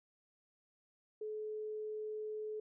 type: tone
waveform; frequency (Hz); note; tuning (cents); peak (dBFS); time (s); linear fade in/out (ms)
sine; 429; A4; -44; -39; 1.21-2.6; 5
effects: none